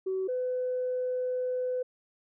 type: tone pair in turn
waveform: sine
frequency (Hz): 378.5 / 503.9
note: F#4 / B4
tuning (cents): +39 / +35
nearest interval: perfect fourth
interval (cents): 496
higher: second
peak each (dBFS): -27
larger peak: neither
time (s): 0.06-0.28 / 0.28-1.83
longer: second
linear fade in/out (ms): 10
effects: tanh soft clip ceiling -23 dBFS